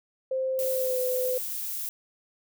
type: tone with pitch glide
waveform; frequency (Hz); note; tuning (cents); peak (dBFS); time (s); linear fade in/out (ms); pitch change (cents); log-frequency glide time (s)
sine; 523.3 to 507.5; C5 to B4; 0 to +47; -25; 0.31-1.38; 5; -53; 0.71-1
type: noise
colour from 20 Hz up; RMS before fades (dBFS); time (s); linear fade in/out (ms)
violet; -33; 0.59-1.89; 0
effects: none